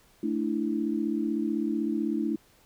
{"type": "chord", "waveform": "sine", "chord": "A suspended fourth", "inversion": "none", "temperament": "equal", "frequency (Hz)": [220, 293.7, 329.6], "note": ["A3", "D4", "E4"], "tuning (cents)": [0, 0, 0], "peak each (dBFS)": -30, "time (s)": [0.23, 2.36], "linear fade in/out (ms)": 5, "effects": ["pink hiss -61 dBFS RMS until 2.65 s"]}